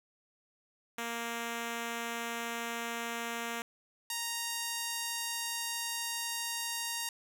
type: tone pair in turn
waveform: 5% pulse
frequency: 233.1 / 932.4 Hz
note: A#3 / A#5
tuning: 0 / 0 cents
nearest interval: 2 octaves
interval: 2400 cents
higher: second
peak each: -24 / -22 dBFS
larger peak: second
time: 0.98-3.62 / 4.1-7.09 s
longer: second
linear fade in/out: 2 ms
effects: none